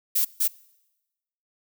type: noise bursts at uneven times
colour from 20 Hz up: violet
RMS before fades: -22 dBFS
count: 2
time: 0.15-0.25 / 0.4-0.48 s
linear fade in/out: 10 ms
effects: noise-tail reverb RT60 1.0 s tail -23 dB re dry